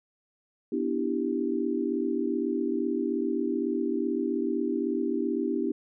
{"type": "chord", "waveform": "sine", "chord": "E minor seventh", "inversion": "second", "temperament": "equal with one note detuned", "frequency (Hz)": [246.2, 293.7, 329.6, 392], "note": ["B3", "D4", "E4", "G4"], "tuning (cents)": [-5, 0, 0, 0], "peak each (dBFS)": -31, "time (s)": [0.72, 5.72], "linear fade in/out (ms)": 5, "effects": []}